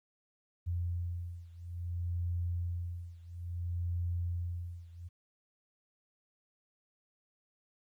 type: beating tone pair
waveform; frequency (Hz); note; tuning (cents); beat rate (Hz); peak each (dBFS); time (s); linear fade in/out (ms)
sine; 86.7 / 87.29; F2 / F2; -12 / 0; 0.59; -36 / -38; 0.66-5.09; 20
effects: 12-bit